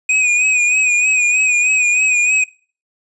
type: tone with vibrato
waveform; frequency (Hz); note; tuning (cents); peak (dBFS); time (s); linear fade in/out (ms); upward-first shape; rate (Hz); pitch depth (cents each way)
square; 2489; D#7; 0; -12; 0.09-2.44; 5; sine; 3.2; 48
effects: noise-tail reverb RT60 0.4 s tail -23 dB re dry + resampled to 22050 Hz